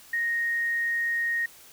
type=tone; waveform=sine; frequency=1864.7 Hz; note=A#6; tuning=in tune; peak=-24 dBFS; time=0.13-1.46 s; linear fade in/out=5 ms; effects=white hiss -51 dBFS RMS until 1.72 s